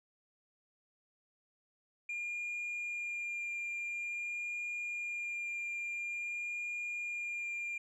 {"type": "tone with vibrato", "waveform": "sine", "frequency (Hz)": 2407, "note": "D7", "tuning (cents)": 42, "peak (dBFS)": -34, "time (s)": [2.09, 7.78], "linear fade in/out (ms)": 5, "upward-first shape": "sine", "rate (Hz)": 0.48, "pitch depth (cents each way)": 9, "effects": ["tanh soft clip ceiling -35 dBFS"]}